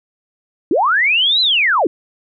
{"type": "linear two-way sweep", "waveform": "sine", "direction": "up then down", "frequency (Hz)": [270.1, 4086, 270.1], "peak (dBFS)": -11, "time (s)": [0.71, 1.87], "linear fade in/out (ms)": 2, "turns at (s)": 1.41, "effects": []}